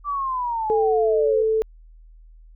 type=linear sweep; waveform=sine; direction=down; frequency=1174.7 to 481.4 Hz; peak=-22 dBFS; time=0.04-1.45 s; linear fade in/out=50 ms
type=tone; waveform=sine; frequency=440 Hz; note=A4; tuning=in tune; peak=-17 dBFS; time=0.7-1.62 s; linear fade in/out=0 ms
effects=added 40 Hz sine -44 dBFS peak until 2.55 s